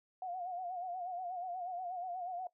sine tone with vibrato, 722 Hz, F#5, 43 cents flat, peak -38 dBFS, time 0.22-2.47 s, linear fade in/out 2 ms, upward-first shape sine, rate 8.3 Hz, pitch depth 73 cents each way, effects noise-tail reverb RT60 0.1 s tail -17 dB re dry

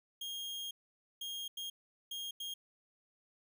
40% pulse tone bursts at uneven times, 3240 Hz, G#7, 43 cents flat, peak -39 dBFS, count 5, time 0.21-0.71 / 1.21-1.48 / 1.57-1.7 / 2.11-2.31 / 2.4-2.54 s, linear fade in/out 5 ms, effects none

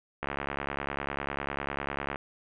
click train, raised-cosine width 0.5 ms, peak -17 dBFS, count 136, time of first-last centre 0.23-2.159 s, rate 70 Hz, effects resampled to 8000 Hz + 9-bit

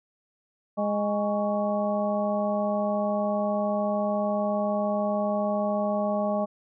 harmonic tone with a mistuned harmonic, 206.6 Hz, G#3, 9 cents flat, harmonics 1 / 2 / 3 / 4 / 5, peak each -28 / -38 / -26 / -33 / -35 dBFS, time 0.77-6.46 s, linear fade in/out 20 ms, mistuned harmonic 5, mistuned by +130 cents, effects none

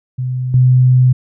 sine tone with level steps, 127.2 Hz, C3, 48 cents flat, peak -16 / -6 dBFS, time 0.18-1.13 s, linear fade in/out 10 ms, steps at 0.54 s, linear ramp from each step 2 ms, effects none

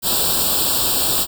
white noise with comb filter, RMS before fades -18 dBFS, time 0.02-1.27 s, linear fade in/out 50 ms, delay 0.24 ms, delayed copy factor +1, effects none

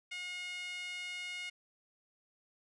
sawtooth tone with high-pass filter, 720 Hz, F#5, 47 cents flat, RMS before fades -42 dBFS, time 0.11-1.5 s, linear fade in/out 10 ms, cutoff 2400 Hz, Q 10, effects resampled to 22050 Hz

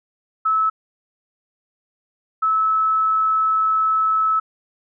sine tone pair in turn, 1301 / 1301 Hz, E6 / E6, -23 / -23 cents, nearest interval unison, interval 0 cents, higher neither, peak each -15 dBFS, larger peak neither, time 0.45-0.7 / 2.42-4.4 s, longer second, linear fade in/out 10 ms, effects none

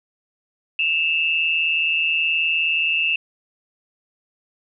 sine tone pair together, 2635 / 2794 Hz, E7 / F7, -1 / 0 cents, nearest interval minor second, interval 101 cents, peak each -19 / -22 dBFS, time 0.79-3.16 s, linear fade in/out 2 ms, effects none

